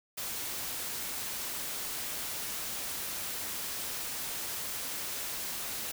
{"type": "noise", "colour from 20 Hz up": "white", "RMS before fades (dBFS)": -37, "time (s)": [0.17, 5.92], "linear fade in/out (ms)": 10, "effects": []}